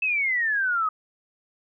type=exponential sweep; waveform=sine; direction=down; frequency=2637 to 1244.5 Hz; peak=-21 dBFS; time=0.02-0.89 s; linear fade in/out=5 ms; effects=none